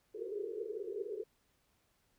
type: band-pass noise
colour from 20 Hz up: pink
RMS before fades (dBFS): -41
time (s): 0.14-1.24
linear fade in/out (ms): 10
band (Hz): 370 to 470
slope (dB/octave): 96
effects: pink hiss -75 dBFS RMS until 2.18 s